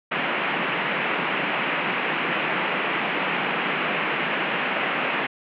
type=band-pass noise; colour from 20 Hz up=white; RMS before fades=-25 dBFS; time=0.11-5.27 s; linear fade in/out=10 ms; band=150 to 2800 Hz; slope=48 dB/octave; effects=none